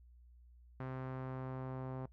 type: tone with low-pass filter sweep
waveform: sawtooth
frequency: 130.4 Hz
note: C3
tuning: 5 cents flat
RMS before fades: -43 dBFS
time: 0.8-2.06 s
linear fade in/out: 2 ms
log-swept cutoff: 1500 to 940 Hz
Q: 1.3
effects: noise-tail reverb RT60 0.1 s tail -20 dB re dry + added 60 Hz sine -58 dBFS peak until 2.12 s